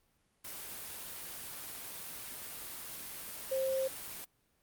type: tone in noise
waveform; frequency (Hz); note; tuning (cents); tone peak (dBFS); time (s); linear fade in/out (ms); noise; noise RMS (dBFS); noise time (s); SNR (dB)
sine; 530; C5; +22; -30; 3.51-3.88; 10; white; -44; 0.44-4.25; +11
effects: pink hiss -74 dBFS RMS until 4.62 s + Opus 32 kbps